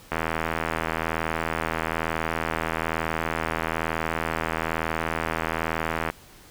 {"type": "click train", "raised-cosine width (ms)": 0.5, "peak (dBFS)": -10, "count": 486, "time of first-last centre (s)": [0.12, 6.1], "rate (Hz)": 81.1, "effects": ["pink hiss -50 dBFS RMS until 6.5 s"]}